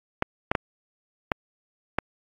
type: clicks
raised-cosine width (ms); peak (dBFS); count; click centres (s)
0.5; -7; 5; 0.224 / 0.515 / 0.552 / 1.318 / 1.986
effects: AAC 32 kbps